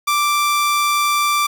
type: tone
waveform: sawtooth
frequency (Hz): 1174.7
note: D6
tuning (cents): 0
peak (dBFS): -11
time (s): 0.07-1.47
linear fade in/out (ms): 10
effects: 7-bit